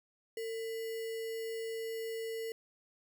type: tone with sample-and-hold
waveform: sine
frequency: 450.9 Hz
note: A4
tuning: 42 cents sharp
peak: -36 dBFS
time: 0.37-2.52 s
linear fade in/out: 2 ms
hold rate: 2450 Hz
effects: none